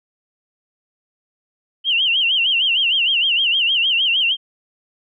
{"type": "tone with vibrato", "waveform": "sine", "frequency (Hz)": 2960, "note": "F#7", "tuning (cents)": 0, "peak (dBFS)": -14, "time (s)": [1.84, 4.37], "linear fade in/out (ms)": 50, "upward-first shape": "sine", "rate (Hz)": 6.5, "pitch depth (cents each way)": 160, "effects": []}